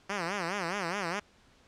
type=tone with vibrato; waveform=5% pulse; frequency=185 Hz; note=F#3; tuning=in tune; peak=-20 dBFS; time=0.09-1.2 s; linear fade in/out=10 ms; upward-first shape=sine; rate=4.8 Hz; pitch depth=200 cents each way; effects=pink hiss -62 dBFS RMS until 1.67 s + low-pass 6000 Hz 12 dB/octave